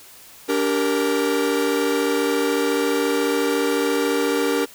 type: chord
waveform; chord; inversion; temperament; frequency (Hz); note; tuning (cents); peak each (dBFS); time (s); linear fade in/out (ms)
45% pulse; G minor; second; equal with one note detuned; 288.1 / 392 / 466.2; D4 / G4 / Bb4; -33 / 0 / 0; -23 / -24 / -22; 0.48-4.66; 20
effects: white hiss -45 dBFS RMS until 4.74 s

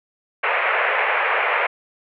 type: band-pass noise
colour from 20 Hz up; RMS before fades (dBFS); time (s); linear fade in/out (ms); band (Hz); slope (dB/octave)
white; -20; 0.43-1.67; 10; 450 to 2500; 48
effects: none

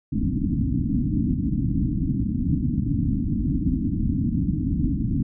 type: low-pass noise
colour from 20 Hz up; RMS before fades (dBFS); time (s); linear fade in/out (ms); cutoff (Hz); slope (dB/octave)
white; -23; 0.12-5.23; 5; 300; 96
effects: none

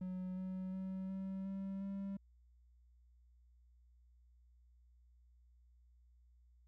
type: tone with pitch steps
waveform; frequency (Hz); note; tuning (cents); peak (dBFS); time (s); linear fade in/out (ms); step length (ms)
triangle; 184.3 / 186.66 / 189.04 / 191.46 / 193.91 / 196.39; F#3 / F#3 / F#3 / G3 / G3 / G3; -7 / +15 / +37 / -41 / -19 / +3; -38; 0.01-2.17; 5; 360
effects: added 60 Hz sine -64 dBFS peak until 6.67 s

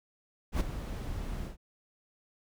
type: noise with ADSR envelope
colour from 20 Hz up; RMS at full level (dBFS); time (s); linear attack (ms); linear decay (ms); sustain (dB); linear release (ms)
brown; -25; 0.52-1.57; 83; 14; -12; 120
effects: none

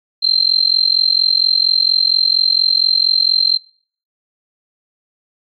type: tone with amplitude modulation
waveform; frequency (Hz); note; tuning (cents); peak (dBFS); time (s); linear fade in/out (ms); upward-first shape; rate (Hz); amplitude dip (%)
sine; 4142; C8; -18; -6; 0.22-3.58; 20; sine; 44.3; 95
effects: noise-tail reverb RT60 0.5 s tail -23 dB re dry + MP3 64 kbps

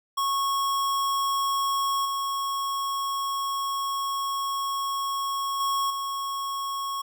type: tone with level steps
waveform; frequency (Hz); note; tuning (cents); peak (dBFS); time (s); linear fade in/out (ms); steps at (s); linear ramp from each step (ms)
square; 1100; C#6; -14; -24 / -27 / -24 / -29; 0.17-7.02; 10; 2.05 / 5.6 / 5.9; 5
effects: none

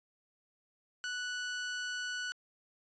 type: tone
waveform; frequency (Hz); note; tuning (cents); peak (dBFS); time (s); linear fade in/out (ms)
sawtooth; 1480; F#6; 0; -32; 1.04-2.32; 0
effects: resampled to 16000 Hz

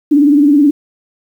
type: tone with vibrato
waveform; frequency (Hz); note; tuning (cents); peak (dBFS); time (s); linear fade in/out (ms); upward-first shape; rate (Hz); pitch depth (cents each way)
sine; 290; D4; -22; -5; 0.11-0.71; 10; sine; 19; 86
effects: 7-bit

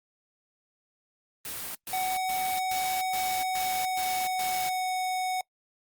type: noise bursts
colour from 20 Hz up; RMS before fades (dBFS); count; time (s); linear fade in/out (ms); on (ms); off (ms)
white; -36; 8; 1.45-4.69; 2; 300; 120
type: tone with pitch glide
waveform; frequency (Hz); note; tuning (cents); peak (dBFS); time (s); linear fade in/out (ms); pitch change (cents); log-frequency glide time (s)
square; 749 to 742.1; F#5 to F#5; +21 to +5; -28; 1.93-5.41; 2; -16; 3.11-4.85
effects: noise-tail reverb RT60 0.1 s tail -25 dB re dry + Opus 32 kbps

